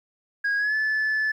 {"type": "tone with pitch glide", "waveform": "sine", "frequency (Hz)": [1642, 1736.6], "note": ["G#6", "A6"], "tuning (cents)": [-20, -23], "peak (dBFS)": -19, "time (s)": [0.44, 1.32], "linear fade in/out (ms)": 10, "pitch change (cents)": 97, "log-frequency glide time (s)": [0.57, 0.75], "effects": ["tanh soft clip ceiling -20 dBFS", "10-bit"]}